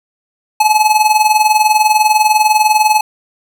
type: tone with tremolo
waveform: square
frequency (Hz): 857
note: A5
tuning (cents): -46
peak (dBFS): -5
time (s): 0.6-3.01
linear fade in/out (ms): 5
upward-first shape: triangle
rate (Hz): 20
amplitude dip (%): 80
effects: none